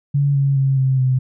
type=tone with pitch steps; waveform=sine; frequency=141.8 / 138.56 / 135.4 / 132.3 / 129.28 Hz; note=C#3 / C#3 / C#3 / C3 / C3; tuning=+40 / 0 / -40 / +20 / -20 cents; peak=-13 dBFS; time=0.14-1.19 s; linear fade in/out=10 ms; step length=210 ms; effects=none